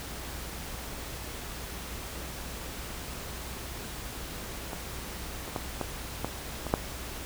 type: clicks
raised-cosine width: 1 ms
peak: -20 / -25 / -16 / -16 / -15 / -20 / -8 dBFS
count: 7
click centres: 4.732 / 5.478 / 5.562 / 5.813 / 6.246 / 6.667 / 6.739 s
effects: added 60 Hz sine -43 dBFS peak until 7.25 s + pink hiss -40 dBFS RMS until 7.25 s